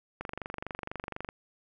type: click train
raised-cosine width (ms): 0.5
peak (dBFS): -21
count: 27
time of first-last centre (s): 0.21-1.289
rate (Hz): 24.1
effects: none